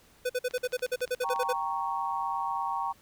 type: tone bursts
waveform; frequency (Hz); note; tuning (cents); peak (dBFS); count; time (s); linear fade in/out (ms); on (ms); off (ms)
square; 499.5; B4; +20; -27; 14; 0.25-1.531; 10; 46; 49
type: click train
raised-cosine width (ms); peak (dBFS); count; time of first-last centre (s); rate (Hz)
0.2; -27; 15; 0.51-1.503; 14.1
type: chord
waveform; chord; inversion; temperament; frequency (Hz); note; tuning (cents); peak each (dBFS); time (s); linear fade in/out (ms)
sine; G diminished; none; equal; 784 / 932.3 / 1108.7; G5 / Bb5 / Db6; 0 / 0 / 0; -34 / -32 / -33; 1.23-2.93; 20
effects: pink hiss -60 dBFS RMS until 3.01 s